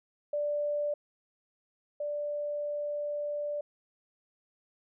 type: tone pair in turn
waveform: sine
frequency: 587.3 / 587.3 Hz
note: D5 / D5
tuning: 0 / 0 cents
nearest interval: unison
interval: 0 cents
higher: neither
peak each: -28 / -31 dBFS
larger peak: first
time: 0.33-0.94 / 2-3.61 s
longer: second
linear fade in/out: 5 ms
effects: none